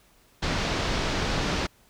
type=low-pass noise; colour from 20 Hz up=pink; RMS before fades=-27 dBFS; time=0.42-1.67 s; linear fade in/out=10 ms; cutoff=5600 Hz; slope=24 dB/octave; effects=pink hiss -60 dBFS RMS until 1.89 s